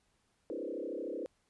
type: tone with frequency modulation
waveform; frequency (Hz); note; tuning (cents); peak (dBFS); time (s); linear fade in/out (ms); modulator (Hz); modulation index
sine; 410; G#4; -22; -36; 0.5-1.26; 0; 33.2; 3.7
effects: pink hiss -75 dBFS RMS until 1.49 s + resampled to 24000 Hz